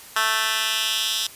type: tone with high-pass filter sweep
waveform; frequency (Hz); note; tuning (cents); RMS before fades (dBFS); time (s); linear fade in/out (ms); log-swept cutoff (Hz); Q
10% pulse; 220; A3; 0; -23; 0.16-1.27; 5; 1500 to 3900; 1.8
effects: white hiss -43 dBFS RMS until 1.35 s + resampled to 32000 Hz